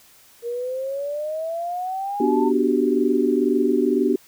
sine exponential sweep, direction up, 466 to 913 Hz, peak -24 dBFS, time 0.42-2.52 s, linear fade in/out 50 ms
sine chord, G major seventh, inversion first, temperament equal, 246.9 / 293.7 / 370 / 392 Hz, B3 / D4 / F#4 / G4, 0 / 0 / 0 / 0 cents, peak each -22 dBFS, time 2.2-4.16 s, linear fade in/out 5 ms
effects white hiss -52 dBFS RMS until 4.27 s

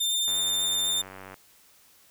sawtooth tone, 3604 Hz, A7, 41 cents sharp, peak -21 dBFS, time 0-1.02 s, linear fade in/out 10 ms
click train, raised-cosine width 0.5 ms, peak -27 dBFS, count 102, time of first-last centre 0.28-1.342 s, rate 95.1 Hz
effects white hiss -58 dBFS RMS until 2.1 s

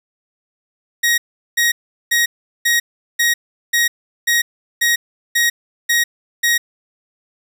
sawtooth tone bursts, 1886 Hz, A#6, 20 cents sharp, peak -9 dBFS, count 11, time 1.03-6.58 s, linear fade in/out 10 ms, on 150 ms, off 390 ms, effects none

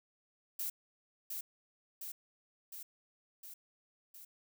violet noise with echo, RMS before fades -38 dBFS, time 0.59-0.7 s, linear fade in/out 5 ms, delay 710 ms, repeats 5, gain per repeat -3 dB, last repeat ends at 4.25 s, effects none

